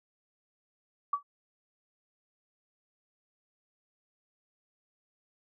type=tone with exponential decay; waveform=sine; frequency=1145 Hz; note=D6; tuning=44 cents flat; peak=-22 dBFS; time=1.13-1.23 s; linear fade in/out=5 ms; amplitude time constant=20 ms; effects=none